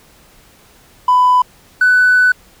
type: tone pair in turn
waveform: triangle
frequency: 998 / 1495.3 Hz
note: B5 / F#6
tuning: +18 / +18 cents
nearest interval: perfect fifth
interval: 700 cents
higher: second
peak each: -4 dBFS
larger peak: neither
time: 1.08-1.42 / 1.81-2.32 s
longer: second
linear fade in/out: 5 ms
effects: tanh soft clip ceiling -4 dBFS + pink hiss -47 dBFS RMS until 2.6 s